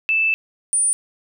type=tone pair in turn; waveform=sine; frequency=2637 / 9300 Hz; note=E7 / D9; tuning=0 / -18 cents; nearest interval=octave + minor seventh; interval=2182 cents; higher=second; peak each=-15 dBFS; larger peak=neither; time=0.09-0.34 / 0.73-0.93 s; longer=first; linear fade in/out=0 ms; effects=none